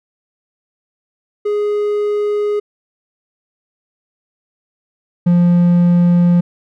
triangle tone pair in turn, 415.5 / 174.7 Hz, G#4 / F3, +1 / +1 cents, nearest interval octave + minor third, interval 1500 cents, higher first, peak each -12 / -6 dBFS, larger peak second, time 1.45-2.6 / 5.26-6.41 s, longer neither, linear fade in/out 10 ms, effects none

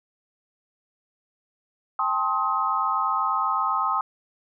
sine chord, A half-diminished seventh, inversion third, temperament just, 792 / 880 / 1056 / 1267.2 Hz, G5 / A5 / C6 / Eb6, +18 / 0 / +16 / +31 cents, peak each -30 / -30 / -26 / -24 dBFS, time 1.99-4.01 s, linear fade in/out 2 ms, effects none

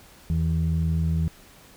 sine tone pair together, 81.25 / 162.5 Hz, E2 / E3, -24 / -24 cents, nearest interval octave, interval 1200 cents, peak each -22 dBFS, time 0.3-1.28 s, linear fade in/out 0 ms, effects tanh soft clip ceiling -16 dBFS + pink hiss -51 dBFS RMS until 1.76 s

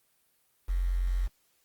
sine tone with quantisation, 44.64 Hz, F1, 39 cents sharp, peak -25 dBFS, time 0.68-1.28 s, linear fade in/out 20 ms, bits 8, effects white hiss -70 dBFS RMS until 1.64 s + Opus 32 kbps

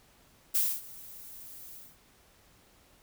violet noise with ADSR envelope, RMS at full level -25 dBFS, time 0.54-1.97 s, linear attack 16 ms, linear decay 250 ms, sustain -22 dB, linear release 210 ms, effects pink hiss -62 dBFS RMS until 3.02 s

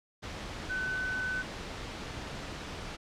sine tone in noise, 1509 Hz, F#6, 34 cents sharp, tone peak -31 dBFS, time 0.69-1.43 s, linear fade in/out 20 ms, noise pink, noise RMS -40 dBFS, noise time 0.22-2.97 s, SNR +6 dB, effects low-pass 5000 Hz 12 dB/octave

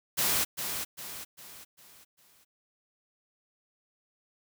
white noise with echo, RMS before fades -27 dBFS, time 0.17-0.45 s, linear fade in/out 20 ms, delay 400 ms, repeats 5, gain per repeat -7 dB, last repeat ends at 2.45 s, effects none

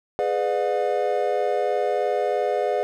triangle chord, G# diminished seventh, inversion none, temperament just, 415.3 / 498.4 / 598 / 717.6 Hz, G#4 / B4 / D5 / F5, 0 / +16 / +31 / +47 cents, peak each -24 dBFS, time 0.19-2.83 s, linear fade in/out 0 ms, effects none

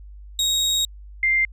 30% pulse / sine tone pair in turn, 3774 / 2097 Hz, A#7 / C7, +21 / +3 cents, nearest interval minor seventh, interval 1018 cents, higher first, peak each -16 dBFS, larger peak neither, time 0.39-0.85 / 1.23-1.45 s, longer first, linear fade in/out 2 ms, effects added 50 Hz sine -38 dBFS peak until 1.52 s + resampled to 32000 Hz

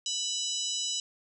harmonic tone with a mistuned harmonic, 987.8 Hz, B5, in tune, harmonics 3 / 4 / 5 / 6 / 7 / 8, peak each -35 / -36 / -37 / -38 / -38 / -39 dBFS, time 0.06-1 s, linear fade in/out 2 ms, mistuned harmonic 5, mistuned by +52 cents, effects none

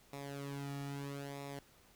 sawtooth tone with flanger, 140.4 Hz, C#3, 22 cents sharp, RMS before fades -44 dBFS, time 0.13-1.59 s, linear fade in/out 2 ms, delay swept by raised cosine 0.65 to 1.95 ms, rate 0.77 Hz, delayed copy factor -0.7, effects pink hiss -65 dBFS RMS until 1.95 s

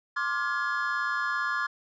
triangle chord, D half-diminished seventh, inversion third, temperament just, 1057.2 / 1174.7 / 1409.6 / 1691.5 Hz, C6 / D6 / F6 / Ab6, +18 / 0 / +16 / +31 cents, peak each -32 / -31 / -30 / -29 dBFS, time 0.16-1.67 s, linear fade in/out 10 ms, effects resampled to 16000 Hz

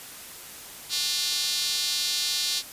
square tone with high-pass filter, 161.6 Hz, E3, 34 cents flat, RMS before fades -27 dBFS, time 0.89-2.63 s, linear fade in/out 50 ms, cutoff 4100 Hz, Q 2.8, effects white hiss -42 dBFS RMS until 2.72 s + resampled to 32000 Hz

